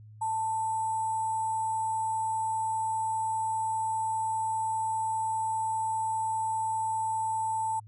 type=tone with sample-and-hold; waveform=sine; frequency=885 Hz; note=A5; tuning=10 cents sharp; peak=-27 dBFS; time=0.21-7.8 s; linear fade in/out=10 ms; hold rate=8820 Hz; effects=added 107 Hz sine -47 dBFS peak until 7.87 s + resampled to 24000 Hz